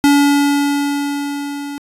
square tone with level ramp, 285.3 Hz, C#4, 50 cents sharp, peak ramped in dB -8 to -25 dBFS, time 0.04-1.78 s, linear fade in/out 0 ms, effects resampled to 32000 Hz

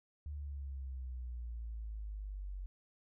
sine exponential sweep, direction down, 74.3 to 46.25 Hz, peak -40 dBFS, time 0.26-2.66 s, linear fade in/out 0 ms, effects none

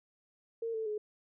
sine tone with pitch steps, 457.6 / 442.8 / 423.1 Hz, A#4 / A4 / G#4, -32 / +11 / +32 cents, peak -33 dBFS, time 0.62-0.98 s, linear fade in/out 5 ms, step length 120 ms, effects none

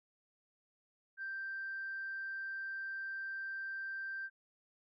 sine tone, 1570 Hz, G6, 2 cents sharp, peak -38 dBFS, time 1.17-4.3 s, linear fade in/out 50 ms, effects tanh soft clip ceiling -34 dBFS

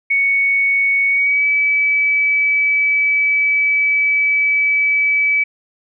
sine tone with pitch glide, 2224 to 2294 Hz, C#7 to D7, +5 to -41 cents, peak -12 dBFS, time 0.1-5.44 s, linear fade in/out 10 ms, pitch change +54 cents, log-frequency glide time 1.08-1.46 s, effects none

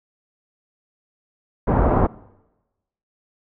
pink low-pass noise, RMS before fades -17 dBFS, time 1.67-2.07 s, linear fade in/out 10 ms, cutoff 1100 Hz, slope 24 dB/octave, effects noise-tail reverb RT60 1.0 s tail -22 dB re dry

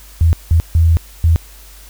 sine tone bursts at uneven times, 82.3 Hz, E2, 2 cents flat, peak -7 dBFS, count 4, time 0.21-0.33 / 0.51-0.6 / 0.75-0.97 / 1.24-1.36 s, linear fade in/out 0 ms, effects added 50 Hz sine -38 dBFS peak until 1.89 s + white hiss -42 dBFS RMS until 1.89 s

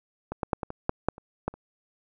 clicks, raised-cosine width 1 ms, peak -18 / -13 / -9 / -17 / -21 / -9 / -8 / -30 / -13 / -30 dBFS, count 10, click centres 0.32 / 0.432 / 0.532 / 0.632 / 0.704 / 0.894 / 1.086 / 1.181 / 1.48 / 1.54 s, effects none

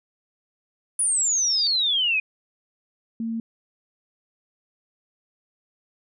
sine exponential sweep, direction down, 9956 to 2454 Hz, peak -19 dBFS, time 0.99-2.2 s, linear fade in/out 5 ms
sine tone with exponential growth, 3700 Hz, A#7, 14 cents flat, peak -26 dBFS, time 1.16-1.67 s, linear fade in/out 0 ms, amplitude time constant 110 ms
sine tone, 227.2 Hz, A#3, 44 cents flat, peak -25 dBFS, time 3.2-3.4 s, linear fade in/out 2 ms
effects none

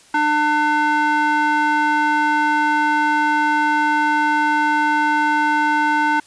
square tone with band-pass filter, 300 Hz, D4, 37 cents sharp, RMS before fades -17 dBFS, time 0.14-6.2 s, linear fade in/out 5 ms, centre 1200 Hz, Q 3.7, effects white hiss -49 dBFS RMS until 6.26 s + resampled to 22050 Hz

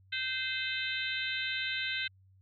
harmonic tone with a mistuned harmonic, 518 Hz, C5, 17 cents flat, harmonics 3 / 4 / 5 / 6 / 7 / 8, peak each -37 / -38 / -39 / -40 / -40 / -41 dBFS, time 0.12-2.08 s, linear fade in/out 10 ms, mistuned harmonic 8, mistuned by -66 cents, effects added 95 Hz sine -59 dBFS peak until 2.41 s

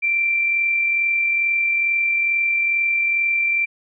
sine tone with amplitude modulation, 2354 Hz, D7, 3 cents sharp, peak -15 dBFS, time 0.02-3.66 s, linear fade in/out 20 ms, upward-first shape sine, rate 42.3 Hz, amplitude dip 30%, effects none

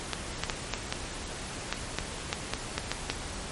clicks, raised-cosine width 0.2 ms, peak -10 dBFS, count 12, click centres 0.133 / 0.436 / 0.498 / 0.737 / 0.925 / 1.726 / 1.986 / 2.329 / 2.536 / 2.78 / 2.916 / 3.1 s, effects pink hiss -38 dBFS RMS until 3.51 s + MP3 48 kbps

